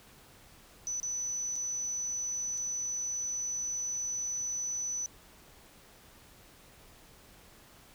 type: tone with dropouts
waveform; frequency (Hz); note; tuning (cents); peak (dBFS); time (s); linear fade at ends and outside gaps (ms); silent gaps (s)
sine; 5980; F#8; +17; -32; 0.87-5.06; 0; 1-1.03 / 1.557-1.562 / 2.576-2.579
effects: pink hiss -57 dBFS RMS until 7.94 s